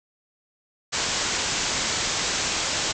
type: low-pass noise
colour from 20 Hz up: white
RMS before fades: -26 dBFS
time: 0.92-2.93 s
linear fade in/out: 20 ms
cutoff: 7700 Hz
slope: 96 dB/octave
effects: none